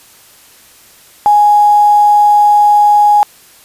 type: tone with quantisation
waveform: sine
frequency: 830.6 Hz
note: G#5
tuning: in tune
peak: -4 dBFS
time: 1.26-3.23 s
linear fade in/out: 0 ms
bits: 5
effects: white hiss -42 dBFS RMS until 3.64 s + resampled to 32000 Hz